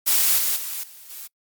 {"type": "noise with level steps", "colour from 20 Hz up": "blue", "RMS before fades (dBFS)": [-18, -22, -30, -44, -37], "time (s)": [0.06, 1.28], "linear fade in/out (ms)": 20, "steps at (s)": [0.38, 0.56, 0.83, 1.1], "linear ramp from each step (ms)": 5, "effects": ["noise-tail reverb RT60 0.1 s tail -25 dB re dry", "Opus 48 kbps"]}